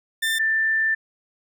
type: tone pair in turn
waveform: 30% pulse / sine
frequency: 1788 / 1776.7 Hz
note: A6 / A6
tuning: +27 / +16 cents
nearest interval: unison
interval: 11 cents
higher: first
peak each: -18 dBFS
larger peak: neither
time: 0.22-0.39 / 0.39-0.95 s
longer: second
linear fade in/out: 10 ms
effects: none